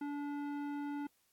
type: tone with low-pass filter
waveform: square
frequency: 288.5 Hz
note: D4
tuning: 31 cents flat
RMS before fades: -40 dBFS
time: 0.01-1.07 s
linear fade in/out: 5 ms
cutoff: 1500 Hz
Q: 0.8
effects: white hiss -75 dBFS RMS until 1.32 s + AAC 64 kbps

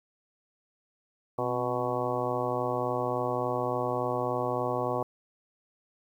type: harmonic tone with a mistuned harmonic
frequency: 123.47 Hz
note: B2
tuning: in tune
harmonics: 1 / 2 / 3 / 4 / 5 / 6 / 7 / 8 / 9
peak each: -37 / -38 / -35 / -33 / -34 / -36 / -37 / -39 / -36 dBFS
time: 1.38-5.03 s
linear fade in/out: 5 ms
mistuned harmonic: 2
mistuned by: +73 cents
effects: 10-bit

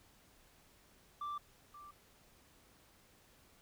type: tone with echo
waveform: sine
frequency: 1174.7 Hz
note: D6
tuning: in tune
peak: -36 dBFS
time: 1.21-1.38 s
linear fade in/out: 5 ms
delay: 530 ms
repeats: 1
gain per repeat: -15 dB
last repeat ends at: 1.91 s
effects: tanh soft clip ceiling -38 dBFS + pink hiss -66 dBFS RMS until 3.61 s

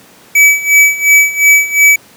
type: tone with tremolo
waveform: square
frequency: 2290 Hz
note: D7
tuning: 44 cents flat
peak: -3 dBFS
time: 0.35-1.96 s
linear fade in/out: 5 ms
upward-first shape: sine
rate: 2.8 Hz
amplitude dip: 85%
effects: pink hiss -41 dBFS RMS until 2.16 s + high-pass 150 Hz 12 dB/octave

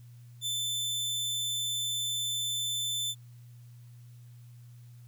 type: tone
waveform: sawtooth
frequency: 3532 Hz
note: A7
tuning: 6 cents sharp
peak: -27 dBFS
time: 0.41-3.15 s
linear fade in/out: 50 ms
effects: added 120 Hz sine -48 dBFS peak until 5.07 s + white hiss -67 dBFS RMS until 5.07 s

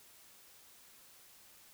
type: silence
effects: white hiss -60 dBFS RMS until 1.73 s

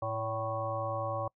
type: harmonic tone with a mistuned harmonic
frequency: 110 Hz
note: A2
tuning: in tune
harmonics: 1 / 3 / 5 / 7 / 9 / 10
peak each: -38 / -47 / -35 / -39 / -43 / -38 dBFS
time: 0.02-1.28 s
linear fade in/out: 5 ms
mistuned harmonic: 5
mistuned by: +50 cents
effects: noise-tail reverb RT60 0.1 s tail -26 dB re dry

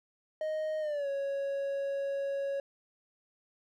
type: tone with pitch glide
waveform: triangle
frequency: 622.3 to 554.4 Hz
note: D#5 to C#5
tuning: 0 to 0 cents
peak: -29 dBFS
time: 0.41-2.6 s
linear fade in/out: 2 ms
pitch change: -200 cents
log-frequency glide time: 0.8-1.08 s
effects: none

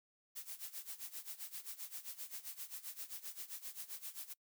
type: noise with tremolo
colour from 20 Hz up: blue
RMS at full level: -45 dBFS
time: 0.35-4.34 s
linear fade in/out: 20 ms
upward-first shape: sine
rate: 7.6 Hz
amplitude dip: 85%
effects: noise-tail reverb RT60 0.1 s tail -25 dB re dry

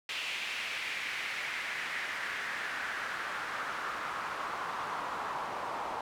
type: noise with band-pass filter sweep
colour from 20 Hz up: pink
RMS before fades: -37 dBFS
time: 0.09-6.01 s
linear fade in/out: 2 ms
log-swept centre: 2700 to 900 Hz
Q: 2.6
effects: none

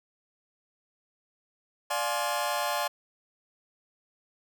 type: chord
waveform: sawtooth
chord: D half-diminished seventh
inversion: none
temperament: just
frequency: 587.3 / 704.8 / 845.8 / 1057.2 Hz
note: D5 / F5 / Ab5 / C6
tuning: 0 / +16 / +31 / +18 cents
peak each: -29 dBFS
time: 1.9-2.88 s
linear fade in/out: 10 ms
effects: none

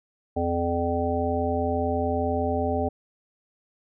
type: harmonic tone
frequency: 85.5 Hz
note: F2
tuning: 36 cents flat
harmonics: 1 / 3 / 5 / 7 / 9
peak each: -29 / -29 / -29 / -29 / -29 dBFS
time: 0.36-2.89 s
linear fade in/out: 10 ms
effects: none

